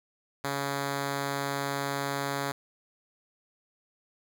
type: tone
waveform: 5% pulse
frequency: 140 Hz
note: C#3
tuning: 18 cents sharp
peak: -18 dBFS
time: 0.44-2.52 s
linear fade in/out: 5 ms
effects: none